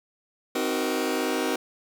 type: chord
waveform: sawtooth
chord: C half-diminished seventh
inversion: none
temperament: just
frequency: 261.6 / 314 / 376.7 / 470.9 Hz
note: C4 / Eb4 / Gb4 / Bb4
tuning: 0 / +16 / +31 / +18 cents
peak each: -26 dBFS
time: 0.55-1.56 s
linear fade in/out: 5 ms
effects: none